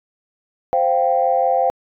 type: chord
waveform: sine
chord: C suspended fourth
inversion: none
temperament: equal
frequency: 523.3 / 698.5 / 784 Hz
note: C5 / F5 / G5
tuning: 0 / 0 / 0 cents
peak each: -18 dBFS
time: 0.73-1.7 s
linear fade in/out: 0 ms
effects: tanh soft clip ceiling -4 dBFS